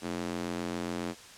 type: tone with high-pass filter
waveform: square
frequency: 43.65 Hz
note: F1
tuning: in tune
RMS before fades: -35 dBFS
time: 0.01-1.15 s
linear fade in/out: 50 ms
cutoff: 250 Hz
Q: 1.5
effects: white hiss -50 dBFS RMS until 1.37 s + low-pass 8000 Hz 12 dB/octave